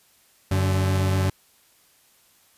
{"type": "tone pair together", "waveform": "40% pulse", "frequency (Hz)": [94.7, 146.07], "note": ["F#2", "D3"], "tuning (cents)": [41, -9], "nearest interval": "minor sixth", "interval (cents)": 750, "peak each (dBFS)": [-19, -28], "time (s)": [0.51, 1.3], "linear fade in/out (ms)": 5, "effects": ["white hiss -59 dBFS RMS until 2.57 s", "resampled to 32000 Hz"]}